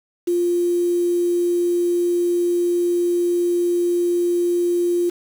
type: tone with quantisation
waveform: sine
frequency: 349.2 Hz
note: F4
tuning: in tune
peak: -16 dBFS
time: 0.27-5.1 s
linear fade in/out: 10 ms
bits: 6
effects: none